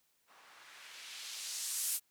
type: noise with low-pass filter sweep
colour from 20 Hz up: violet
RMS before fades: -42 dBFS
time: 0.26-2 s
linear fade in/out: 50 ms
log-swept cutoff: 890 to 12000 Hz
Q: 1
effects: white hiss -75 dBFS RMS until 2.1 s